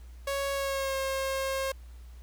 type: tone with pitch glide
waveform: sawtooth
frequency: 554.4 to 536.4 Hz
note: C#5 to C5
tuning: 0 to +43 cents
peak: -25 dBFS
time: 0.27-1.72 s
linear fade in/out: 5 ms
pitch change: -57 cents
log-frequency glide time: 0.52-0.96 s
effects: added 60 Hz sine -44 dBFS peak until 2.22 s + pink hiss -62 dBFS RMS until 2.22 s